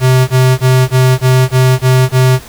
square tone bursts, 128.9 Hz, C3, 26 cents flat, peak -6 dBFS, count 8, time 0-2.394 s, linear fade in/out 50 ms, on 280 ms, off 22 ms, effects added 60 Hz sine -39 dBFS peak until 2.48 s + pink hiss -33 dBFS RMS until 2.48 s

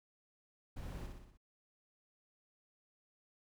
brown noise with echo, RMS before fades -45 dBFS, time 0.76-1.07 s, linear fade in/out 10 ms, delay 61 ms, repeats 5, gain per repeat -4 dB, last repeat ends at 1.375 s, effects none

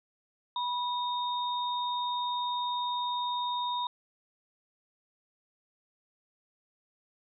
sine tone pair together, 980 / 3700 Hz, B5 / A#7, -14 / -14 cents, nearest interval octave + major seventh, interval 2300 cents, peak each -30 / -36 dBFS, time 0.56-3.87 s, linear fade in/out 2 ms, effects none

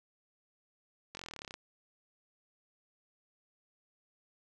slowing click train, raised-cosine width 0.2 ms, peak -26 dBFS, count 16, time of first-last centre 1.15-1.541 s, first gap 21 ms, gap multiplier 1.03, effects none

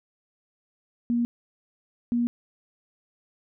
sine tone pair in turn, 237.5 / 238.6 Hz, A#3 / A#3, +33 / +41 cents, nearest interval unison, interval 8 cents, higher second, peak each -21 dBFS, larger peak neither, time 1.1-1.25 / 2.12-2.27 s, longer neither, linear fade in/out 0 ms, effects none

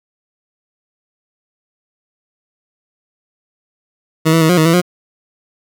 20% pulse tone with pitch steps, 159.6 / 164.1 / 159.1 / 178.7 / 157.9 / 165.8 / 178.5 Hz, D#3 / E3 / D#3 / F3 / D#3 / E3 / F3, +44 / -8 / +39 / +40 / +26 / +10 / +38 cents, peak -4 dBFS, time 4.25-4.817 s, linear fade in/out 20 ms, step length 81 ms, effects none

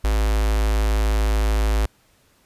square tone with notch filter, 53.5 Hz, A1, 48 cents flat, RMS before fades -19 dBFS, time 0.04-1.86 s, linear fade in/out 5 ms, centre 180 Hz, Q 0.98, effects pink hiss -59 dBFS RMS until 2.45 s + resampled to 32000 Hz

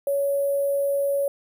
sine tone with sample-and-hold, 560 Hz, C#5, 18 cents sharp, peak -20 dBFS, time 0.07-1.28 s, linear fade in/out 2 ms, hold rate 11025 Hz, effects none

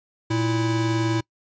square tone pair together, 115.7 / 327.4 Hz, A#2 / E4, -13 / -12 cents, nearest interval octave + tritone, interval 1801 cents, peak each -24 dBFS, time 0.3-1.21 s, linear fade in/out 10 ms, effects noise-tail reverb RT60 0.1 s tail -24 dB re dry + resampled to 16000 Hz

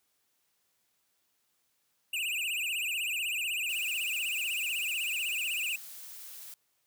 square tone with vibrato, 2650 Hz, E7, 9 cents sharp, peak -31 dBFS, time 2.13-5.76 s, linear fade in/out 5 ms, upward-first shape triangle, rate 16 Hz, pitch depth 200 cents each way
blue noise, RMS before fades -46 dBFS, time 3.69-6.54 s, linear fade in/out 2 ms
effects white hiss -75 dBFS RMS until 6.86 s + high-pass 60 Hz 12 dB/octave

